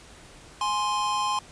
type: tone pair together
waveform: square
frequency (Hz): 835.2 / 1046.5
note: G#5 / C6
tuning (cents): +10 / 0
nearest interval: major third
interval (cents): 390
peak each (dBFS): -30 / -26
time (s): 0.61-1.39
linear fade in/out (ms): 2
effects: pink hiss -49 dBFS RMS until 1.51 s + resampled to 22050 Hz